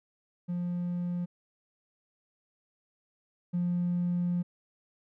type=tone pair in turn; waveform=triangle; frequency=175.9 / 175.9 Hz; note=F3 / F3; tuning=+13 / +13 cents; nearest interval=unison; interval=0 cents; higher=neither; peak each=-27 / -23 dBFS; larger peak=second; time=0.48-1.26 / 3.53-4.43 s; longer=second; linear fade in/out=20 ms; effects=tanh soft clip ceiling -23 dBFS